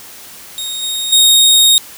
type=tone with level steps; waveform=sawtooth; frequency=3729 Hz; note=A#7; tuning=in tune; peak=-17 / -14 / -3 dBFS; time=0.58-1.78 s; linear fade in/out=0 ms; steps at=0.82 / 1.12 s; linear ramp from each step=10 ms; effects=white hiss -35 dBFS RMS until 1.97 s